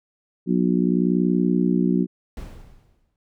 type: harmonic tone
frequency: 60.7 Hz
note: B1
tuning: 29 cents flat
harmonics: 3 / 4 / 5 / 6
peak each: -20 / -22 / -24 / -26 dBFS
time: 0.46-2.07 s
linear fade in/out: 50 ms
type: noise with exponential decay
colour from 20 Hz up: brown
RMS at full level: -31 dBFS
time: 2.37-3.16 s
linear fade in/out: 2 ms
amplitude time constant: 170 ms
effects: none